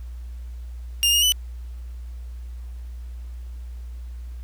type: tone with pitch steps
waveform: sawtooth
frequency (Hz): 2811 / 2852 / 2986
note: F7 / F7 / F#7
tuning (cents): +11 / +36 / +15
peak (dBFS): -13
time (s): 1.03-1.321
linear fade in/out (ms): 0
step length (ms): 97
effects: added 60 Hz sine -32 dBFS peak until 4.43 s + pink hiss -58 dBFS RMS until 4.43 s